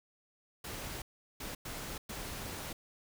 pink noise bursts at uneven times, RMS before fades -42 dBFS, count 4, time 0.64-1.02 / 1.4-1.55 / 1.65-1.98 / 2.09-2.73 s, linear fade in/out 5 ms, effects none

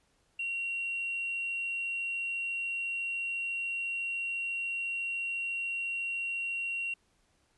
sine tone with hard clipping, 2747 Hz, F7, 29 cents flat, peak -32 dBFS, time 0.39-6.94 s, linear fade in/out 5 ms, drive 1 dB, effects pink hiss -71 dBFS RMS until 7.57 s + resampled to 24000 Hz

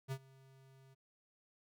square tone with ADSR envelope, 133.8 Hz, C3, 39 cents sharp, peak -37 dBFS, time 0.08-0.95 s, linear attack 38 ms, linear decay 62 ms, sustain -24 dB, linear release 20 ms, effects none

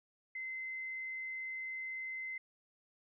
sine tone, 2061 Hz, C7, 27 cents flat, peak -39 dBFS, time 0.35-2.38 s, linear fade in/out 5 ms, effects none

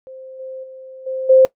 sine tone with level steps, 523.3 Hz, C5, in tune, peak -33 / -28 / -34 / -21 / -6 dBFS, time 0.07-1.45 s, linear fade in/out 0 ms, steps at 0.39 / 0.63 / 1.06 / 1.29 s, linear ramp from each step 10 ms, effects noise-tail reverb RT60 0.1 s tail -19 dB re dry

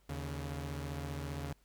sawtooth tone pair together, 77.78 / 140.44 Hz, D#2 / C#3, 0 / +23 cents, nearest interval minor seventh, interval 1023 cents, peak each -37 / -37 dBFS, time 0.09-1.53 s, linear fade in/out 5 ms, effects added 50 Hz sine -67 dBFS peak until 1.64 s + pink hiss -72 dBFS RMS until 1.64 s

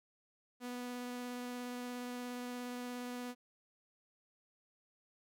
sawtooth tone with vibrato, 246.1 Hz, B3, 6 cents flat, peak -37 dBFS, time 0.6-3.35 s, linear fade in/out 50 ms, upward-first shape sine, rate 17 Hz, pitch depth 8 cents each way, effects none

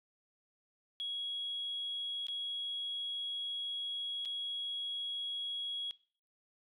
sine tone with dropouts, 3322 Hz, G#7, in tune, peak -35 dBFS, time 1-5.91 s, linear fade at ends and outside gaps 0 ms, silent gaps 2.268-2.284 / 4.251-4.256 s, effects noise-tail reverb RT60 0.5 s tail -20 dB re dry + tanh soft clip ceiling -31 dBFS

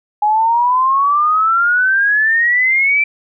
sine exponential sweep, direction up, 830.6 to 2349 Hz, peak -10 dBFS, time 0.22-3.04 s, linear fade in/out 5 ms, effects none

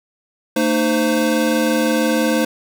square tone cluster, 225.4 / 306.2 / 519 Hz, A3 / D#4 / C5, +42 / -28 / -14 cents, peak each -20 dBFS, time 0.56-2.45 s, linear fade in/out 5 ms, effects none

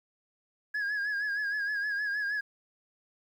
sine tone with vibrato, 1661.2 Hz, G#6, in tune, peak -26 dBFS, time 0.74-2.41 s, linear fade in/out 10 ms, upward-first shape sine, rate 6.4 Hz, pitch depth 58 cents each way, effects tanh soft clip ceiling -28 dBFS + 10-bit

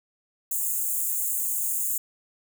white high-pass noise, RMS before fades -27 dBFS, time 0.51-1.98 s, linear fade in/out 5 ms, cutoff 6700 Hz, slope 96 dB/octave, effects none

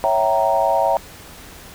sine chord, C# diminished seventh, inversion none, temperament equal with one note detuned, 554.4 / 659.3 / 769.2 / 932.3 Hz, C#5 / E5 / G5 / Bb5, 0 / 0 / -33 / 0 cents, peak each -21 / -19 / -20 / -20 dBFS, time 0.04-0.97 s, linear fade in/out 0 ms, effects pink hiss -40 dBFS RMS until 1.74 s

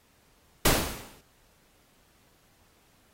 pink noise with exponential decay, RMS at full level -19 dBFS, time 0.65-1.21 s, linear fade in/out 5 ms, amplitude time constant 120 ms, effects pink hiss -64 dBFS RMS until 3.13 s + AAC 48 kbps

